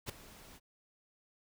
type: noise with ADSR envelope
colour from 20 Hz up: pink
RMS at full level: -38 dBFS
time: 0.06-0.6 s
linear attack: 34 ms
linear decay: 6 ms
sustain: -17 dB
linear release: 38 ms
effects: none